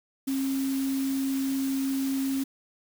sine tone in noise, 269.5 Hz, C#4, 49 cents flat, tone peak -25 dBFS, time 0.27-2.44 s, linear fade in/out 10 ms, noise white, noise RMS -40 dBFS, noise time 0.27-2.44 s, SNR +12 dB, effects none

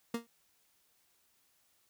30% pulse tone with exponential decay, 233.1 Hz, A#3, in tune, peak -27 dBFS, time 0.14-0.27 s, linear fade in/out 5 ms, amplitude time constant 27 ms, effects white hiss -72 dBFS RMS until 1.89 s

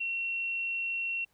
sine tone, 2726 Hz, F7, 43 cents flat, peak -30 dBFS, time 0-1.25 s, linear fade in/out 10 ms, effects pink hiss -71 dBFS RMS until 1.33 s

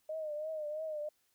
sine tone with vibrato, 615 Hz, D#5, 20 cents flat, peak -36 dBFS, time 0.09-1.09 s, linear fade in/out 5 ms, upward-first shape triangle, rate 3 Hz, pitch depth 76 cents each way, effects white hiss -75 dBFS RMS until 1.34 s

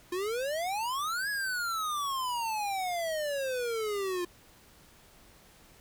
square exponential two-way sweep, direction up then down, 347.5 to 1695 to 347.5 Hz, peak -31 dBFS, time 0.12-4.25 s, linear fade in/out 5 ms, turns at 1.29 s, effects pink hiss -58 dBFS RMS until 5.8 s

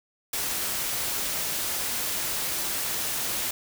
white noise, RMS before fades -29 dBFS, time 0.33-3.51 s, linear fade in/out 5 ms, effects none

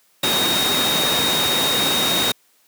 sine tone in noise, 3732 Hz, A#7, 1 cent sharp, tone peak -19 dBFS, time 0.23-2.32 s, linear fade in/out 5 ms, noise pink, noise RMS -20 dBFS, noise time 0.23-2.32 s, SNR -2 dB, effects white hiss -59 dBFS RMS until 2.67 s + high-pass 200 Hz 12 dB/octave

